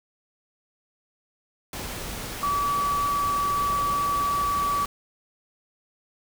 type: tone in noise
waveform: sine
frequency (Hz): 1146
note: D6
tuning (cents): -43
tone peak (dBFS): -22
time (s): 2.43-4.85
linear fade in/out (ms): 2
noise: pink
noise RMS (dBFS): -34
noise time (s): 1.73-4.86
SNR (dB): +9
effects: none